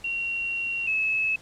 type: tone pair in turn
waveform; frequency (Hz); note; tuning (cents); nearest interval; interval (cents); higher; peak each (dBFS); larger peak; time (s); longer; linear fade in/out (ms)
sine; 2746 / 2592; F7 / E7; -30 / -30; minor second; 100; first; -26 / -22; second; 0.04-0.87 / 0.87-1.36; first; 5
effects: pink hiss -51 dBFS RMS until 1.41 s + low-pass 9000 Hz 12 dB/octave